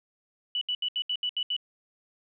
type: tone bursts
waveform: sine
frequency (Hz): 2960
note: F#7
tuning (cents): 0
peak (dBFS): -26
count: 8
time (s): 0.55-1.565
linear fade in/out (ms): 2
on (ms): 63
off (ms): 73
effects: none